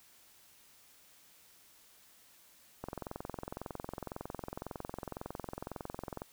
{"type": "click train", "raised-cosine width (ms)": 1, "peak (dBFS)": -25, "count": 75, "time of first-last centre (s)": [2.84, 6.219], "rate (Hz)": 21.9, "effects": ["white hiss -62 dBFS RMS until 6.32 s"]}